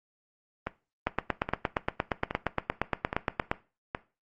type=two click trains; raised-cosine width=0.5 ms; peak=-10 / -15 dBFS; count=22 / 5; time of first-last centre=1.07-3.515 / 0.67-3.949 s; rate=8.59 / 1.22 Hz; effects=noise-tail reverb RT60 0.3 s tail -17 dB re dry + Opus 24 kbps